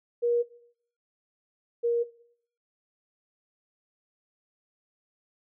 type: tone pair in turn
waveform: sine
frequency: 476 / 471.1 Hz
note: A#4 / A#4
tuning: +36 / +18 cents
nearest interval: unison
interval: 18 cents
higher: first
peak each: -22 dBFS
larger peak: neither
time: 0.22-0.43 / 1.83-2.04 s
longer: neither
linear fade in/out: 20 ms
effects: noise-tail reverb RT60 0.6 s tail -18 dB re dry

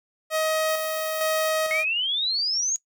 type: tone with tremolo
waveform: sawtooth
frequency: 631 Hz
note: D#5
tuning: 24 cents sharp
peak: -18 dBFS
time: 0.3-1.85 s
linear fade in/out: 50 ms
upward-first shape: square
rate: 1.1 Hz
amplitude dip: 40%
type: high-pass noise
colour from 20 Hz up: white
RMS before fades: -38 dBFS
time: 0.68-1.5 s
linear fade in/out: 10 ms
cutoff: 10000 Hz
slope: 24 dB/octave
type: exponential sweep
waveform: sine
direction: up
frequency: 2154 to 6760 Hz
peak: -22 dBFS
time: 1.71-2.76 s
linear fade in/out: 0 ms
effects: noise-tail reverb RT60 0.1 s tail -19 dB re dry

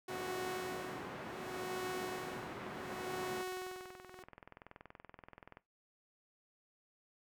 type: tone with tremolo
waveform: sawtooth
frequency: 369.3 Hz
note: F#4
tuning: 3 cents flat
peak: -34 dBFS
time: 0.08-4.23 s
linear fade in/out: 5 ms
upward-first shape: sine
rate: 0.69 Hz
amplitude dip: 85%
type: band-pass noise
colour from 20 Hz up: pink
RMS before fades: -46 dBFS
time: 0.09-3.42 s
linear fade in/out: 10 ms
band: 180 to 1800 Hz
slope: 12 dB/octave
type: click train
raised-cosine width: 0.5 ms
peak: -36 dBFS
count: 72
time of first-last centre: 2.19-5.571 s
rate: 21 Hz
effects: noise-tail reverb RT60 0.2 s tail -18 dB re dry

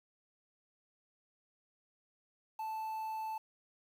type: tone with quantisation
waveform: triangle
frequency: 878 Hz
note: A5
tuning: 4 cents flat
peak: -35 dBFS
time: 2.59-3.38 s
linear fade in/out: 5 ms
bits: 10
effects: none

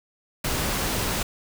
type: noise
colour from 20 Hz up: pink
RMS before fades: -26 dBFS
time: 0.44-1.23 s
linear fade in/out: 5 ms
effects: none

